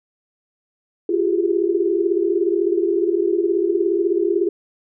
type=tone cluster; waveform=sine; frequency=344 / 381.9 / 398.4 / 417.9 Hz; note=F4 / G4 / G4 / G#4; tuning=-26 / -45 / +28 / +11 cents; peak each=-19 / -23 / -22 / -24 dBFS; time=1.09-4.49 s; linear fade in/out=5 ms; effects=none